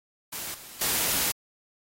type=noise with level steps; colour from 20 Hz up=white; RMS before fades=-35 / -45 / -26 dBFS; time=0.32-1.32 s; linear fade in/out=10 ms; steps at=0.54 / 0.81 s; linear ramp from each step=5 ms; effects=AAC 48 kbps